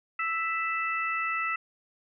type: harmonic tone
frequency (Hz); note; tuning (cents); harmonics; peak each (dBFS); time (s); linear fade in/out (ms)
660; E5; +2; 2 / 3 / 4; -30 / -32 / -33; 0.19-1.56; 5
effects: none